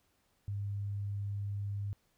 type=tone; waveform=sine; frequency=101 Hz; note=G#2; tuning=48 cents flat; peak=-34 dBFS; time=0.48-1.93 s; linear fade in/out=0 ms; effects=pink hiss -74 dBFS RMS until 2.17 s